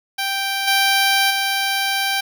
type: tone with level steps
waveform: 10% pulse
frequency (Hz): 784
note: G5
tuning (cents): 0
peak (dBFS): -12 / -6 / -10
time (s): 0.18-2.21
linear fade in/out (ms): 10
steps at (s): 0.67 / 1.3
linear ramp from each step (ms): 10
effects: none